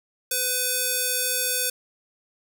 square tone with band-pass filter, 503 Hz, B4, 32 cents sharp, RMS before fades -25 dBFS, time 0.31-1.7 s, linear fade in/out 5 ms, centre 12000 Hz, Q 0.84, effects none

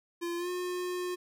square tone with pitch glide, 343.9 to 359.7 Hz, F4 to F#4, -27 to -49 cents, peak -33 dBFS, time 0.21-1.16 s, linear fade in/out 20 ms, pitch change +78 cents, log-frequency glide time 0.37-0.49 s, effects none

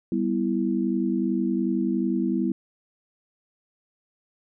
sine chord, E minor, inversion first, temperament equal, 196 / 246.9 / 329.6 Hz, G3 / B3 / E4, 0 / 0 / 0 cents, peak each -26 dBFS, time 0.12-2.52 s, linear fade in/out 2 ms, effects none

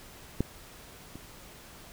clicks, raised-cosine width 3 ms, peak -13 / -29 dBFS, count 2, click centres 0.406 / 1.156 s, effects pink hiss -50 dBFS RMS until 1.92 s

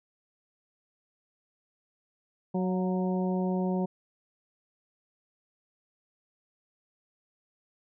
harmonic tone with a mistuned harmonic, 185 Hz, F#3, in tune, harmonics 1 / 2 / 3 / 4 / 5, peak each -27 / -33 / -37 / -39 / -41 dBFS, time 2.54-3.86 s, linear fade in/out 10 ms, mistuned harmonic 4, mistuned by -32 cents, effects none

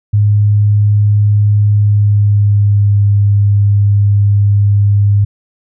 sine tone with pitch glide, 103.83 to 101.69 Hz, G#2 to G#2, 0 to -36 cents, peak -6 dBFS, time 0.13-5.25 s, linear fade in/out 10 ms, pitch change -36 cents, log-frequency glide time 1.71-3.04 s, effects none

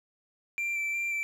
triangle tone with vibrato, 2349 Hz, D7, in tune, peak -27 dBFS, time 0.58-1.23 s, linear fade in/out 0 ms, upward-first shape square, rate 2.8 Hz, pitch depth 12 cents each way, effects none

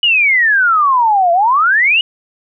sine exponential two-way sweep, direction down then up, 2960 to 670 to 2960 Hz, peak -8 dBFS, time 0.03-2.01 s, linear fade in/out 2 ms, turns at 1.32 s, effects none

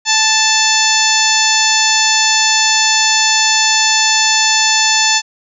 harmonic tone with a mistuned harmonic, 880 Hz, A5, in tune, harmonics 1 / 2 / 3 / 4 / 5 / 6 / 7 / 8, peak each -18 / -18 / -18 / -18 / -18 / -18 / -18 / -18 dBFS, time 0.05-5.22 s, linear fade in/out 50 ms, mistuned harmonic 1, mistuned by -17 cents, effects none

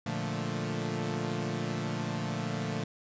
sawtooth chord, Bb major seventh, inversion none, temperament equal, 116.54 / 146.83 / 174.61 / 220 Hz, Bb2 / D3 / F3 / A3, 0 / 0 / 0 / 0 cents, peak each -33 dBFS, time 0.06-2.84 s, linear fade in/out 5 ms, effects resampled to 16000 Hz

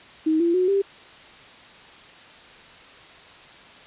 sine tone with pitch steps, 315.4 / 340 / 366.5 / 395.1 Hz, D#4 / F4 / F#4 / G4, +24 / -46 / -16 / +14 cents, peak -17 dBFS, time 0.26-0.82 s, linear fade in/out 10 ms, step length 140 ms, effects white hiss -46 dBFS RMS until 3.86 s + resampled to 8000 Hz

